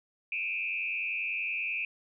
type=tone with frequency modulation; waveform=sine; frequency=2498 Hz; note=D#7; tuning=6 cents sharp; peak=-30 dBFS; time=0.32-1.85 s; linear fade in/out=2 ms; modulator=90.3 Hz; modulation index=1.8; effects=none